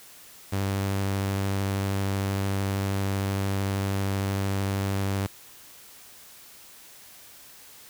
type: tone with vibrato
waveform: sawtooth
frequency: 98 Hz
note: G2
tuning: in tune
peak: -21 dBFS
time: 0.52-5.27 s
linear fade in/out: 10 ms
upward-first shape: triangle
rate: 13 Hz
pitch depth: 13 cents each way
effects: white hiss -49 dBFS RMS until 7.89 s